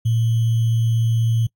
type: tone with sample-and-hold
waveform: sine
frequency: 114.5 Hz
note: A#2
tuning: 31 cents flat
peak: -15 dBFS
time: 0.05-1.47 s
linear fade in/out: 10 ms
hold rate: 3150 Hz
effects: noise-tail reverb RT60 0.1 s tail -26 dB re dry + AAC 64 kbps